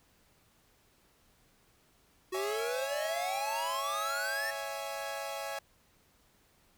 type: exponential sweep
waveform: square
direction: up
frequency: 368.2 to 1829 Hz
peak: -34 dBFS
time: 2.32-4.51 s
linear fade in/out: 10 ms
type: chord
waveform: sawtooth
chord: C# minor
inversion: none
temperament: equal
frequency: 554.4 / 659.3 / 830.6 Hz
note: C#5 / E5 / G#5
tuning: 0 / 0 / 0 cents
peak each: -37 dBFS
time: 2.34-5.59 s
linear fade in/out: 5 ms
effects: pink hiss -67 dBFS RMS until 6.77 s